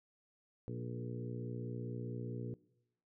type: harmonic tone with a mistuned harmonic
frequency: 60 Hz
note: B1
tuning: 49 cents flat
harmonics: 2 / 3 / 4 / 5 / 6 / 7 / 8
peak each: -42 / -48 / -48 / -50 / -51 / -50 / -53 dBFS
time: 0.68-2.54 s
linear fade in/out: 0 ms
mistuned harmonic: 7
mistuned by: +19 cents
effects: noise-tail reverb RT60 0.9 s tail -22 dB re dry